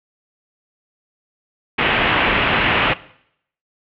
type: low-pass noise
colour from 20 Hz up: white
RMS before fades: -17 dBFS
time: 1.78-2.94 s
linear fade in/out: 10 ms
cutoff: 3000 Hz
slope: 48 dB/octave
effects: noise-tail reverb RT60 0.7 s tail -19 dB re dry